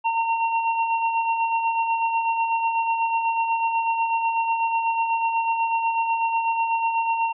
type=tone with tremolo; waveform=square; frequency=913 Hz; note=A#5; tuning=36 cents flat; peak=-19 dBFS; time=0.04-7.33 s; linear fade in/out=20 ms; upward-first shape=sine; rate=8.1 Hz; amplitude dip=45%; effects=resampled to 8000 Hz